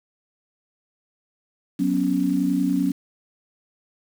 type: chord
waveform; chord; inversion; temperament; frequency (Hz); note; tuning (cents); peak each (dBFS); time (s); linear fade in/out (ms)
sine; F# suspended fourth; none; equal; 185 / 246.9 / 277.2; F#3 / B3 / C#4; 0 / 0 / 0; -24 / -25 / -21; 1.79-2.92; 10
effects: 7-bit